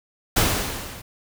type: noise with level ramp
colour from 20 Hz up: pink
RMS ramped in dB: -17 to -40 dBFS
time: 0.36-1.02 s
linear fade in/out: 10 ms
effects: none